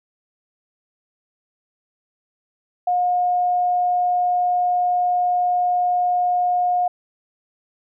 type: tone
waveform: sine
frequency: 717 Hz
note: F5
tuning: 45 cents sharp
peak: -16 dBFS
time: 2.87-6.88 s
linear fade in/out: 5 ms
effects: none